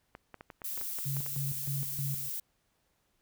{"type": "clicks", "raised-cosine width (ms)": 0.5, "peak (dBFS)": -30, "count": 10, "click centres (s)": [0.151, 0.343, 0.409, 0.502, 0.618, 0.776, 0.813, 0.987, 1.167, 1.263]}
{"type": "noise", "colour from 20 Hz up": "violet", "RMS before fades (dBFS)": -37, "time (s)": [0.64, 2.4], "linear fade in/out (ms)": 5}
{"type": "tone with tremolo", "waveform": "sine", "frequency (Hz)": 138.59, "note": "C#3", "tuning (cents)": 0, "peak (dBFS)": -32, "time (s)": [1.05, 2.3], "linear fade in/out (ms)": 20, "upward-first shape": "square", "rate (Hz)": 3.2, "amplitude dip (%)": 80}
{"effects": ["pink hiss -75 dBFS RMS until 3.21 s"]}